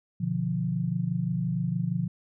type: chord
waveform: sine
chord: B diminished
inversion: none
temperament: equal with one note detuned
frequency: 123.47 / 148.45 / 174.61 Hz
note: B2 / D3 / F3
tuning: 0 / +19 / 0 cents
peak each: -31 / -31 / -28 dBFS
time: 0.2-2.08 s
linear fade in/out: 10 ms
effects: none